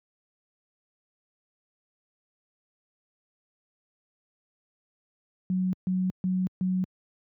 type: tone bursts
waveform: sine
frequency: 185 Hz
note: F#3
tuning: in tune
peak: -23 dBFS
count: 4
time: 5.5-6.84 s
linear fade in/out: 0 ms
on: 230 ms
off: 140 ms
effects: high-pass 100 Hz 12 dB/octave